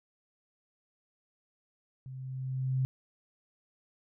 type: tone with level ramp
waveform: sine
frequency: 130.81 Hz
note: C3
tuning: in tune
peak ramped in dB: -41 to -25 dBFS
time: 2.06-2.85 s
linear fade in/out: 0 ms
effects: none